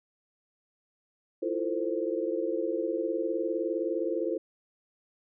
sine chord, F major seventh, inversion third, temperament equal with one note detuned, 329.6 / 349.2 / 447.9 / 523.3 Hz, E4 / F4 / A4 / C5, 0 / 0 / +31 / 0 cents, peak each -33 dBFS, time 1.42-4.38 s, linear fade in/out 10 ms, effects none

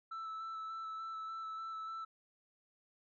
sine tone with vibrato, 1318.5 Hz, E6, in tune, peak -38 dBFS, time 0.11-2.05 s, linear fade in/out 10 ms, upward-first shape square, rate 3.4 Hz, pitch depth 11 cents each way, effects tanh soft clip ceiling -40 dBFS

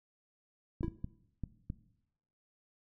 clicks, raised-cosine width 5 ms, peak -25 dBFS, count 6, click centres 0.809 / 0.845 / 0.881 / 1.044 / 1.437 / 1.701 s
triangle tone with exponential decay, 329.6 Hz, E4, in tune, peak -28 dBFS, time 0.83-0.94 s, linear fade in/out 1 ms, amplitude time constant 22 ms
effects noise-tail reverb RT60 0.8 s tail -17 dB re dry

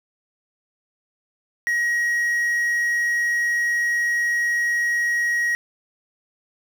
triangle tone with quantisation, 1896 Hz, A#6, 29 cents sharp, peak -17 dBFS, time 1.67-5.55 s, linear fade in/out 0 ms, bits 7, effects none

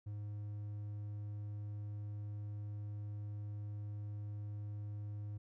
triangle tone, 103.83 Hz, G#2, in tune, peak -39 dBFS, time 0.06-5.38 s, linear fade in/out 10 ms, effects none

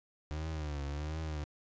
35% pulse tone with vibrato, 75 Hz, D2, 37 cents sharp, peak -34 dBFS, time 0.31-1.44 s, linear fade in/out 0 ms, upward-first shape triangle, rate 1.4 Hz, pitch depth 120 cents each way, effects resampled to 16000 Hz

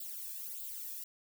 violet noise with flanger, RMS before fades -43 dBFS, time 0-1.04 s, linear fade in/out 5 ms, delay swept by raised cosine 0.24 to 1.2 ms, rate 1.6 Hz, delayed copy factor +0.9, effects none

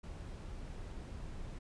brown noise, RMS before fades -45 dBFS, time 0.03-1.59 s, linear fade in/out 10 ms, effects resampled to 22050 Hz

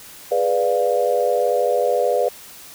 sine chord, G# diminished seventh, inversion none, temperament equal with one note detuned, 415.3 / 493.9 / 587.3 / 700.9 Hz, G#4 / B4 / D5 / F5, 0 / 0 / 0 / +6 cents, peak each -24 / -19 / -21 / -23 dBFS, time 0.31-2.29 s, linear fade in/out 10 ms, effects white hiss -41 dBFS RMS until 2.74 s

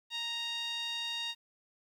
sawtooth tone with band-pass filter, 932.3 Hz, A#5, in tune, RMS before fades -37 dBFS, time 0.1-1.35 s, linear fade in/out 50 ms, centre 3500 Hz, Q 4.7, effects 11-bit

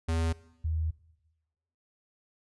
square / sine tone pair in turn, 82 / 79.8 Hz, E2 / D#2, -9 / +44 cents, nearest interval unison, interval 47 cents, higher first, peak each -27 dBFS, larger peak neither, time 0.08-0.33 / 0.64-0.91 s, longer second, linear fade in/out 10 ms, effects noise-tail reverb RT60 1.0 s tail -20 dB re dry + resampled to 24000 Hz

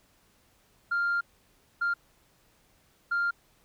sine tone bursts at uneven times, 1396.9 Hz, F6, in tune, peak -23 dBFS, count 3, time 0.91-1.21 / 1.81-1.94 / 3.11-3.31 s, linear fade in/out 10 ms, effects tanh soft clip ceiling -22 dBFS + pink hiss -65 dBFS RMS until 3.64 s

